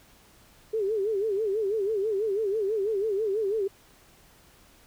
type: tone with vibrato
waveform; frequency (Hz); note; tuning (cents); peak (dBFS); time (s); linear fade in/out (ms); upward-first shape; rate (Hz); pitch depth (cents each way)
sine; 415.3; G#4; 0; -24; 0.73-3.68; 10; sine; 6.1; 140
effects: pink hiss -57 dBFS RMS until 4.86 s